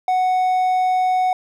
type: tone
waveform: triangle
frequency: 740 Hz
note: F#5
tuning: in tune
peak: -13 dBFS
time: 0.08-1.33 s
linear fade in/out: 2 ms
effects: none